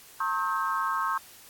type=tone cluster; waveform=sine; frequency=910 / 1078 / 1281 / 1574 Hz; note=A#5 / C#6 / E6 / G6; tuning=-42 / -49 / -50 / +7 cents; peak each=-35 / -28 / -31 / -34 dBFS; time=0.2-1.18 s; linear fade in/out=5 ms; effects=white hiss -51 dBFS RMS until 1.49 s + AAC 64 kbps